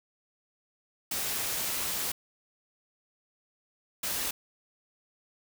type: noise bursts at uneven times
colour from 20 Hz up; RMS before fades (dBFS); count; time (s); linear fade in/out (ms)
white; -32; 2; 1.11-2.12 / 4.03-4.31; 5
effects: none